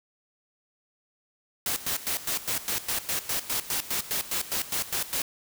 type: noise with tremolo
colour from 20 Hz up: white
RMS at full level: -28 dBFS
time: 1.66-5.22 s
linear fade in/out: 2 ms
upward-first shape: square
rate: 4.9 Hz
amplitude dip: 80%
effects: none